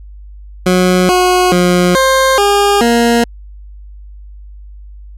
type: tone with pitch steps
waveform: 20% pulse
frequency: 182.3 / 363.5 / 178.5 / 529 / 405.3 / 235.1 Hz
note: F#3 / F#4 / F3 / C5 / G#4 / A#3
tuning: -25 / -31 / +38 / +19 / -42 / +15 cents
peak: -3 dBFS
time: 0.66-3.24 s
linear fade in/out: 5 ms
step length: 430 ms
effects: added 50 Hz sine -30 dBFS peak until 5.17 s + low-pass 12000 Hz 12 dB/octave